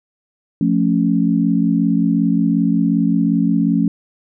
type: chord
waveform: sine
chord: F augmented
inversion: none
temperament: equal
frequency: 174.61 / 220 / 277.2 Hz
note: F3 / A3 / C#4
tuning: 0 / 0 / 0 cents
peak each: -17 dBFS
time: 0.61-3.88 s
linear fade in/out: 2 ms
effects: none